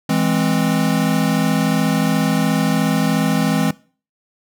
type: chord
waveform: square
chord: E augmented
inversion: none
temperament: equal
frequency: 164.81 / 207.7 / 261.6 Hz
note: E3 / G#3 / B#3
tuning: 0 / 0 / 0 cents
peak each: -20 dBFS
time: 0.09-3.71 s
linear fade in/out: 5 ms
effects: noise-tail reverb RT60 0.4 s tail -21 dB re dry